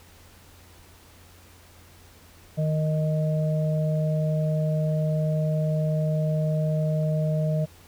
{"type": "harmonic tone", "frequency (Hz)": 155.2, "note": "D#3", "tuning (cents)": -4, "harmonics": [1, 3, 4], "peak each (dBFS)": [-22, -38, -29], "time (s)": [2.57, 7.66], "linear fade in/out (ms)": 20, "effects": ["added 87 Hz sine -53 dBFS peak until 7.87 s", "pink hiss -53 dBFS RMS until 7.87 s"]}